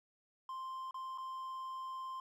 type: tone with dropouts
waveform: triangle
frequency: 1047 Hz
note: C6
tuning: 1 cent sharp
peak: -39 dBFS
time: 0.49-2.2 s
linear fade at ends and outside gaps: 2 ms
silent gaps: 0.91-0.943 / 1.177-1.182 s
effects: none